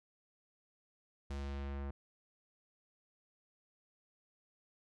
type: tone with low-pass filter sweep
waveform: square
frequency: 69.6 Hz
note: C#2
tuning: 8 cents sharp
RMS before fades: -41 dBFS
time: 1.3-1.91 s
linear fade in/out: 5 ms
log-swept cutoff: 7800 to 1400 Hz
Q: 0.85
effects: none